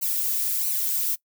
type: noise with flanger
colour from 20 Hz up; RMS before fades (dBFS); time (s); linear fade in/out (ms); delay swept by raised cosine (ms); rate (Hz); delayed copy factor
violet; -25; 0.01-1.16; 20; 0.57 to 2.57; 1.5; -0.9
effects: noise-tail reverb RT60 0.1 s tail -22 dB re dry